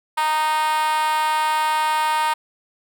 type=tone with high-pass filter; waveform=5% pulse; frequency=309.4 Hz; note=D#4; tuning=10 cents flat; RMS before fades=-20 dBFS; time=0.17-2.34 s; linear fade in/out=10 ms; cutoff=970 Hz; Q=7.9; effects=none